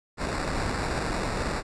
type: noise with sample-and-hold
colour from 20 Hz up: pink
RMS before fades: -29 dBFS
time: 0.17-1.63 s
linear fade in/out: 50 ms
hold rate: 3150 Hz
effects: resampled to 22050 Hz